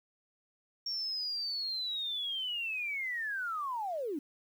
sine linear sweep, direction down, 5540 to 265.9 Hz, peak -33 dBFS, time 0.86-4.19 s, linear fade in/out 5 ms, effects 10-bit

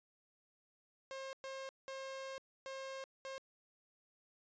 sawtooth tone bursts at uneven times, 535 Hz, C5, 38 cents sharp, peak -40 dBFS, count 5, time 1.11-1.33 / 1.44-1.69 / 1.88-2.38 / 2.66-3.04 / 3.25-3.38 s, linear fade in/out 0 ms, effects resampled to 16000 Hz

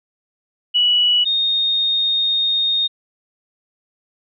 sine tone pair in turn, 2939 / 3696 Hz, F#7 / A#7, -12 / -16 cents, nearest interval major third, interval 396 cents, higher second, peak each -12 / -15 dBFS, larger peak first, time 0.74-1.25 / 1.25-2.88 s, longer second, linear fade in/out 20 ms, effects none

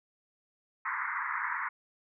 pink band-pass noise, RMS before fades -34 dBFS, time 0.85-1.69 s, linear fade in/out 5 ms, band 930 to 2100 Hz, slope 96 dB/octave, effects none

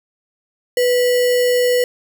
sine tone with sample-and-hold, 493.9 Hz, B4, in tune, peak -12 dBFS, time 0.77-1.84 s, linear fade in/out 2 ms, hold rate 2450 Hz, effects none

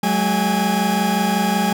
40% pulse tone cluster, 187.7 / 213.1 / 821 Hz, F#3 / G#3 / G#5, +25 / +45 / -20 cents, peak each -20 dBFS, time 0.03-1.73 s, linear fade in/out 5 ms, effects none

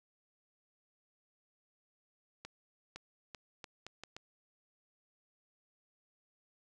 accelerating click train, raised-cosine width 0.2 ms, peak -28 dBFS, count 7, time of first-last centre 2.45-4.166 s, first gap 510 ms, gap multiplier 0.76, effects none

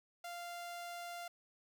sawtooth tone, 695 Hz, F5, 9 cents flat, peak -40 dBFS, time 0.24-1.28 s, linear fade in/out 5 ms, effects none

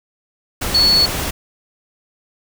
sine tone in noise, 4406 Hz, C#8, 11 cents flat, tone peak -10 dBFS, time 0.74-1.06 s, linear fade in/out 10 ms, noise pink, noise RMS -22 dBFS, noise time 0.61-1.31 s, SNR +9 dB, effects none

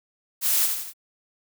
blue noise with echo, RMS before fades -22 dBFS, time 0.41-0.69 s, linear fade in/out 50 ms, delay 82 ms, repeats 3, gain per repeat -5 dB, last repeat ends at 0.936 s, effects none

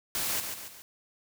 white noise with echo, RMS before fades -31 dBFS, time 0.15-0.4 s, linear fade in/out 0 ms, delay 140 ms, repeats 3, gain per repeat -6 dB, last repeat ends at 0.82 s, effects none

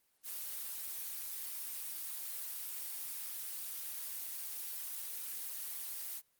blue noise, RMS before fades -42 dBFS, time 0.23-6.22 s, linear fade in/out 50 ms, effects white hiss -75 dBFS RMS until 6.39 s + Opus 32 kbps

